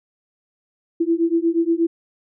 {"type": "beating tone pair", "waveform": "sine", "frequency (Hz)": [329.6, 338], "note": ["E4", "E4"], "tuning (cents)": [0, 43], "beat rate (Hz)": 8.4, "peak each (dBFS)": -19, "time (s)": [1, 1.87], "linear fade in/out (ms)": 10, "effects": []}